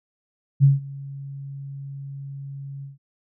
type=tone with ADSR envelope; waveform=sine; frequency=138.59 Hz; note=C#3; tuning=in tune; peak=-9 dBFS; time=0.6-2.98 s; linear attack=37 ms; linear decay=160 ms; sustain=-23 dB; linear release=150 ms; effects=none